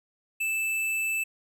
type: tone with tanh clipping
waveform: sine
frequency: 2637 Hz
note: E7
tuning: in tune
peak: -27 dBFS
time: 0.4-1.24 s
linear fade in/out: 10 ms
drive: 17 dB
effects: none